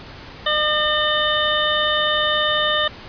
harmonic tone, 605 Hz, D#5, 49 cents flat, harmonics 1 / 2 / 3 / 5 / 6, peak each -23 / -23 / -23 / -23 / -23 dBFS, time 0.46-2.88 s, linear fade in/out 5 ms, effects pink hiss -38 dBFS RMS until 3.08 s + resampled to 11025 Hz

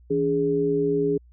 sine tone cluster, 162.9 / 285.8 / 415.1 Hz, E3 / D4 / G#4, -20 / -47 / -1 cents, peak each -29 / -26 / -21 dBFS, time 0.1-1.18 s, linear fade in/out 10 ms, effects added 60 Hz sine -49 dBFS peak until 1.32 s

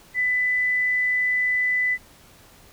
sine tone, 1997 Hz, B6, 19 cents sharp, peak -19 dBFS, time 0.14-1.98 s, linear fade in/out 50 ms, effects pink hiss -51 dBFS RMS until 2.72 s

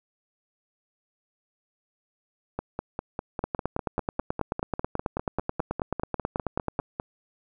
two click trains, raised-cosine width 1 ms, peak -12 / -15 dBFS, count 32 / 23, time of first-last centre 3.44-6.791 / 2.59-6.999 s, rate 9.25 / 4.99 Hz, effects none

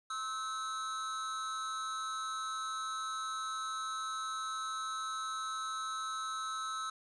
square tone with amplitude modulation, 1297 Hz, E6, 28 cents flat, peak -34 dBFS, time 0.1-6.9 s, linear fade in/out 5 ms, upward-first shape sine, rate 233 Hz, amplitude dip 65%, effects resampled to 22050 Hz + 10-bit

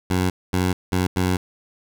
15% pulse tone bursts at uneven times, 91.6 Hz, F#2, 17 cents flat, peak -12 dBFS, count 4, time 0.1-0.3 / 0.53-0.73 / 0.92-1.07 / 1.16-1.37 s, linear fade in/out 5 ms, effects none

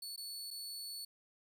sawtooth tone with dropouts, 4435 Hz, C#8, in tune, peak -40 dBFS, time 0.02-1.05 s, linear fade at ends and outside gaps 5 ms, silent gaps 0.162-0.176 / 0.506-0.51 s, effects none

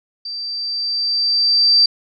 sine tone with level ramp, 4674 Hz, D8, 9 cents flat, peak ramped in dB -25 to -8 dBFS, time 0.25-1.86 s, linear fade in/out 5 ms, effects none

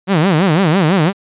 sawtooth tone with vibrato, 173.3 Hz, F3, 13 cents flat, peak -6 dBFS, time 0.07-1.13 s, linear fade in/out 50 ms, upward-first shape sine, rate 6 Hz, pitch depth 250 cents each way, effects resampled to 8000 Hz

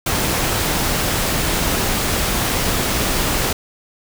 pink noise, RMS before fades -19 dBFS, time 0.06-3.53 s, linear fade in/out 5 ms, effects none

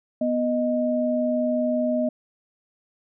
sine tone pair together, 246.2 / 620.9 Hz, B3 / D#5, -5 / -4 cents, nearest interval octave + major third, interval 1601 cents, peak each -23 dBFS, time 0.21-2.09 s, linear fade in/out 5 ms, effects none

